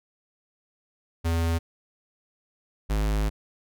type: tone pair in turn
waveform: square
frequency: 83.1 / 52.35 Hz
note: E2 / G#1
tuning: +15 / +15 cents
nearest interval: minor sixth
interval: 800 cents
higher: first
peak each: -23 dBFS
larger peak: neither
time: 1.24-1.59 / 2.89-3.3 s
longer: second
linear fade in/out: 20 ms
effects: none